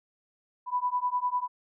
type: beating tone pair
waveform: sine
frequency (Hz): 986 / 996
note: B5 / B5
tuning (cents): -3 / +14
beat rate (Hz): 10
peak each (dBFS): -29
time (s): 0.66-1.48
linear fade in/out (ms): 50
effects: none